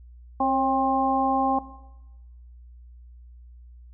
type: harmonic tone with a mistuned harmonic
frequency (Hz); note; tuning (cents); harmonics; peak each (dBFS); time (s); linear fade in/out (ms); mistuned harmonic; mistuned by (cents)
265.7; C4; +27; 1 / 2 / 3 / 4; -26 / -29 / -22 / -27; 0.4-1.59; 5; 2; +41
effects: noise-tail reverb RT60 1.0 s tail -17 dB re dry + added 60 Hz sine -44 dBFS peak until 3.93 s